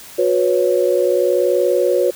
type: chord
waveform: sine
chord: F# suspended fourth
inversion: none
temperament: equal with one note detuned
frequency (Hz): 363.6 / 493.9 / 554.4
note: F#4 / B4 / C#5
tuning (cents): -30 / 0 / 0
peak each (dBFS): -17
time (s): 0.18-2.11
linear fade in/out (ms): 10
effects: white hiss -38 dBFS RMS until 2.15 s